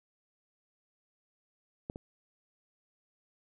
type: clicks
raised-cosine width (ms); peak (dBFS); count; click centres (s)
2; -23 / -28; 2; 1.899 / 1.959
effects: none